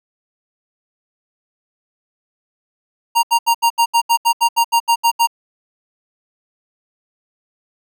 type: tone bursts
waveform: square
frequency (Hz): 932.3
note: A#5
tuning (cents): 0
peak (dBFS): -11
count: 14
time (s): 3.15-5.273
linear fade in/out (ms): 20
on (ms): 82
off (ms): 75
effects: none